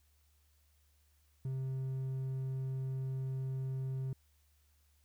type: tone with hard clipping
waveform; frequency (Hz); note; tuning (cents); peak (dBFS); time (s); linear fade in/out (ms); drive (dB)
sine; 132.2; C3; +18; -36; 1.45-4.13; 2; 3
effects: added 73 Hz sine -68 dBFS peak until 5.04 s + white hiss -75 dBFS RMS until 5.04 s